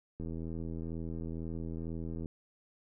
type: click train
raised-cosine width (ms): 3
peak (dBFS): -28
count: 170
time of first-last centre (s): 0.2-2.258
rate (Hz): 82.1
effects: none